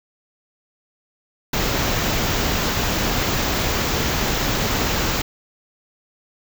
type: band-stop noise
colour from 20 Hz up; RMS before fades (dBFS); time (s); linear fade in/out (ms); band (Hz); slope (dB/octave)
pink; -21; 1.53-5.22; 5; 7500 to 13000; 96
effects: none